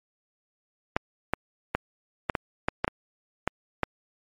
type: clicks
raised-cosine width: 0.5 ms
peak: -8 dBFS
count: 10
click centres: 0.965 / 1.336 / 1.75 / 2.298 / 2.352 / 2.685 / 2.845 / 2.879 / 3.476 / 3.833 s
effects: MP3 64 kbps